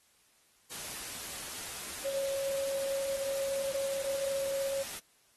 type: tone in noise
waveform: sine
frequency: 548 Hz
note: C#5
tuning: 20 cents flat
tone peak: -31 dBFS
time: 2.04-4.84 s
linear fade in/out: 20 ms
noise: white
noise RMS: -41 dBFS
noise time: 0.7-5 s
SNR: +7 dB
effects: white hiss -67 dBFS RMS until 5.36 s + AAC 32 kbps